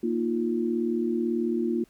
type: chord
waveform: sine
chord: Bb suspended fourth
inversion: none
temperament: equal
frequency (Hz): 233.1 / 311.1 / 349.2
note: Bb3 / Eb4 / F4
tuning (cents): 0 / 0 / 0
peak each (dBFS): -27 / -32 / -27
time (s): 0.03-1.84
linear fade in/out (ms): 5
effects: pink hiss -63 dBFS RMS until 1.89 s